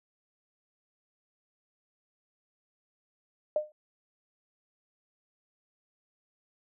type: tone with exponential decay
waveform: sine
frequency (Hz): 607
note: D#5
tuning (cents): -43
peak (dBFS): -21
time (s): 3.56-3.72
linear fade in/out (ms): 2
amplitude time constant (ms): 34
effects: none